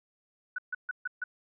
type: tone bursts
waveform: sine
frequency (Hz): 1485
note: F#6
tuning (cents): +6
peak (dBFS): -30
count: 5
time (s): 0.56-1.24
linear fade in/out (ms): 5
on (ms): 24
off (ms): 140
effects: none